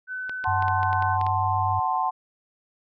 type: tone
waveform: sine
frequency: 1510 Hz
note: F#6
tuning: 35 cents sharp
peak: -29 dBFS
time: 0.07-1.18 s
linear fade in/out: 50 ms
type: clicks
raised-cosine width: 0.3 ms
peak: -20 dBFS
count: 9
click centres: 0.295 / 0.441 / 0.624 / 0.682 / 0.831 / 0.93 / 1.024 / 1.213 / 1.266 s
type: chord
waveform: sine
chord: F# diminished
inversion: none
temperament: equal with one note detuned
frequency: 745.6 / 880 / 1046.5 Hz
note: F#5 / A5 / C6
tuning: +13 / 0 / 0 cents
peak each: -26 dBFS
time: 0.44-2.11 s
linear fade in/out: 20 ms
type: tone with pitch glide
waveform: sine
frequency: 95.3 to 96.91 Hz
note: G2 to G2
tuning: -48 to -19 cents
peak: -27 dBFS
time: 0.47-1.8 s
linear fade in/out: 10 ms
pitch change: +29 cents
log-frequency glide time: 1.19-1.41 s
effects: none